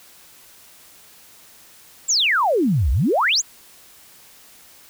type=exponential two-way sweep; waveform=sine; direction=down then up; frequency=7760 to 56.9 to 7760 Hz; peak=-15 dBFS; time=2.08-3.42 s; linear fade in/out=20 ms; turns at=2.91 s; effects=white hiss -48 dBFS RMS until 4.89 s